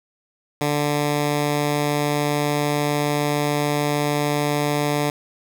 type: tone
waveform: 10% pulse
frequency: 146.83 Hz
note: D3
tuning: in tune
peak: -11 dBFS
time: 0.61-5.1 s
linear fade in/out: 2 ms
effects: none